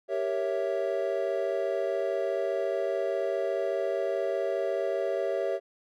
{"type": "chord", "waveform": "triangle", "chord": "G diminished seventh", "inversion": "none", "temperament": "equal", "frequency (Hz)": [392, 466.2, 554.4, 659.3], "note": ["G4", "Bb4", "Db5", "Fb5"], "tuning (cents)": [0, 0, 0, 0], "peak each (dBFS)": [-30, -33, -29, -30], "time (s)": [0.08, 5.6], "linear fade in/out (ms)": 50, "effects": []}